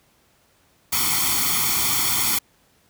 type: noise with comb filter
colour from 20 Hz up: white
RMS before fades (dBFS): -21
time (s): 0.92-2.39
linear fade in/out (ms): 10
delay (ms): 0.9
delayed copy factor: +0.85
effects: pink hiss -60 dBFS RMS until 2.89 s + high-pass 60 Hz 12 dB/octave